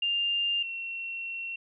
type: tone pair in turn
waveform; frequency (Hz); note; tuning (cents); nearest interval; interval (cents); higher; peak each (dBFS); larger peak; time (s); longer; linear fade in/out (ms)
sine; 2800 / 2723; F7 / F7; +4 / -44; unison; 48; first; -25 / -33; first; 0.02-0.63 / 0.63-1.56; second; 5
effects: none